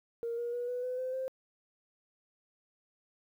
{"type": "tone with pitch steps", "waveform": "sine", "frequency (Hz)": [466.6, 475.6, 484.7, 494.1, 503.6, 513.3, 523.1], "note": ["A#4", "A#4", "B4", "B4", "B4", "C5", "C5"], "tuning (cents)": [2, 35, -32, 1, 34, -33, -1], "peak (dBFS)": -32, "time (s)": [0.23, 1.28], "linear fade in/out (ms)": 0, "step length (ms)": 150, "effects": ["tanh soft clip ceiling -28 dBFS", "11-bit"]}